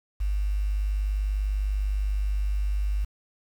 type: tone with quantisation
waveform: sine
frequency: 50.2 Hz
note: G1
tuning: 42 cents sharp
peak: -23 dBFS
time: 0.2-3.05 s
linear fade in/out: 10 ms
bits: 8
effects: none